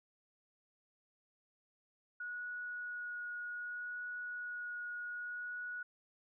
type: tone with vibrato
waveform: sine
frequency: 1456 Hz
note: F#6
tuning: 28 cents flat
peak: -40 dBFS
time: 2.2-5.83 s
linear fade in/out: 5 ms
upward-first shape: sine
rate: 0.64 Hz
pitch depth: 9 cents each way
effects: none